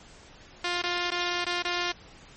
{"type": "tone with dropouts", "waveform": "5% pulse", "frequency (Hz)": 352, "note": "F4", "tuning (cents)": 14, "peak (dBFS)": -15, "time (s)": [0.64, 1.92], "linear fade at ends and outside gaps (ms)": 5, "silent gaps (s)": [[0.819, 0.836], [1.106, 1.116], [1.446, 1.464], [1.624, 1.648]], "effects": ["pink hiss -51 dBFS RMS until 2.36 s", "MP3 32 kbps"]}